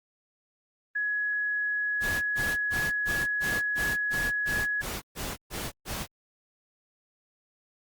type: tone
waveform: sine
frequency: 1681 Hz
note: G#6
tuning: 20 cents sharp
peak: -26 dBFS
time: 0.95-4.82 s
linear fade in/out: 10 ms
type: noise bursts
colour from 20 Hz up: pink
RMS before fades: -34 dBFS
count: 12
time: 2-6.07 s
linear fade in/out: 50 ms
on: 220 ms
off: 130 ms
effects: Opus 32 kbps